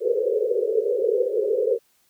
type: band-pass noise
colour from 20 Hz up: white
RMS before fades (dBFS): -22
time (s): 0-1.79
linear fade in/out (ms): 50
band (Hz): 400 to 510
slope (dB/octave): 96
effects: white hiss -64 dBFS RMS until 2.09 s